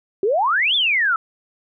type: exponential two-way sweep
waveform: sine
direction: up then down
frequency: 370 to 3588 to 1286 Hz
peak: -15 dBFS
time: 0.23-1.16 s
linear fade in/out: 2 ms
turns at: 0.75 s
effects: none